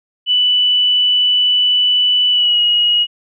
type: tone with pitch glide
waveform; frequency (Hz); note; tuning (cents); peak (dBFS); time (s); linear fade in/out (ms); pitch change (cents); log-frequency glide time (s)
sine; 2976 to 2895; F#7 to F#7; +9 to -38; -10; 0.26-3.07; 50; -47; 2.3-2.6
effects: none